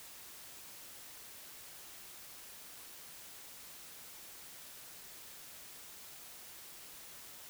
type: silence
effects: white hiss -52 dBFS RMS until 7.49 s